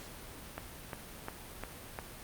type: click train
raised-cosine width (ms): 0.5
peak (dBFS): -23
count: 5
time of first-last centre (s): 0.58-1.988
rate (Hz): 2.84
effects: pink hiss -48 dBFS RMS until 2.23 s + Opus 48 kbps